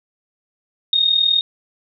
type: tone with amplitude modulation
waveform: sine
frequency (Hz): 3709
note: A#7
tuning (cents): -9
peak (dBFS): -10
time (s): 0.93-1.41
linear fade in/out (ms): 2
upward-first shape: sine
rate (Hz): 39.8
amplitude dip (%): 70
effects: none